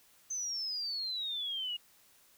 sine exponential sweep, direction down, 6270 to 2847 Hz, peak -34 dBFS, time 0.3-1.77 s, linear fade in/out 10 ms, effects white hiss -64 dBFS RMS until 2.37 s

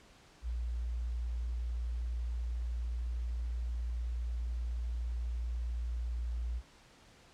sine tone, 59 Hz, A#1, 22 cents sharp, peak -33 dBFS, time 0.42-6.62 s, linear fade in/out 50 ms, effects pink hiss -60 dBFS RMS until 7.33 s + low-pass 7000 Hz 12 dB/octave

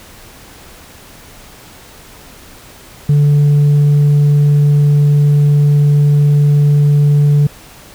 sine tone with tanh clipping, 145.7 Hz, D3, 13 cents flat, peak -7 dBFS, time 3.09-7.47 s, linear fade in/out 5 ms, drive 2 dB, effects pink hiss -38 dBFS RMS until 7.94 s

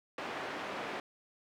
pink band-pass noise, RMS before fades -40 dBFS, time 0.18-1 s, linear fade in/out 2 ms, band 360 to 2300 Hz, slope 12 dB/octave, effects none

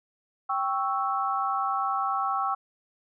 sine chord, C# diminished, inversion second, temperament equal, 784 / 1108.7 / 1318.5 Hz, G5 / C#6 / E6, 0 / 0 / 0 cents, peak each -29 dBFS, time 0.49-2.55 s, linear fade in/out 10 ms, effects none

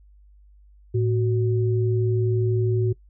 sine tone pair together, 110.99 / 371.6 Hz, A2 / F#4, +16 / +7 cents, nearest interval octave + major sixth, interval 2091 cents, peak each -20 / -24 dBFS, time 0.94-2.93 s, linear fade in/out 10 ms, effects noise-tail reverb RT60 0.1 s tail -21 dB re dry + added 50 Hz sine -49 dBFS peak until 3.09 s

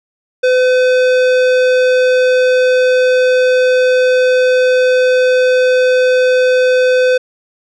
sine tone with tanh clipping, 507 Hz, B4, 45 cents sharp, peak -10 dBFS, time 0.43-7.18 s, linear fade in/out 10 ms, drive 17 dB, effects none

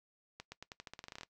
accelerating click train, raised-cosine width 0.2 ms, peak -28 dBFS, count 15, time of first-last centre 0.4-1.233 s, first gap 120 ms, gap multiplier 0.88, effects noise-tail reverb RT60 0.1 s tail -19 dB re dry

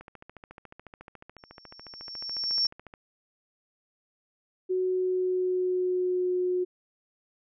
click train, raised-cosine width 0.5 ms, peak -30 dBFS, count 42, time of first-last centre 0.01-2.939 s, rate 14 Hz
sine tone with exponential growth, 5460 Hz, F8, 40 cents flat, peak -21 dBFS, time 1.38-2.67 s, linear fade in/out 5 ms, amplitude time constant 280 ms
sine tone with pitch glide, 370 to 362.8 Hz, F#4 to F#4, 0 to -34 cents, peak -24 dBFS, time 4.69-6.65 s, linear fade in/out 20 ms, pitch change -34 cents, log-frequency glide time 4.82-6.33 s
effects none

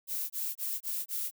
violet noise bursts, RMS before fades -34 dBFS, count 5, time 0.07-1.312 s, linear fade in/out 50 ms, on 230 ms, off 23 ms, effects none

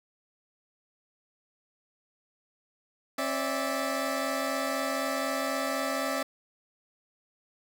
20% pulse tone cluster, 269 / 582 / 657 Hz, C4 / D5 / E5, +48 / -16 / -6 cents, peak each -28 dBFS, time 3.18-6.23 s, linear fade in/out 5 ms, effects none

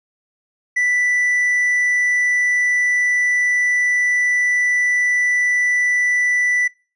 triangle tone, 1975.5 Hz, B6, in tune, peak -13 dBFS, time 0.76-6.68 s, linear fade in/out 10 ms, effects noise-tail reverb RT60 0.4 s tail -26 dB re dry + resampled to 24000 Hz

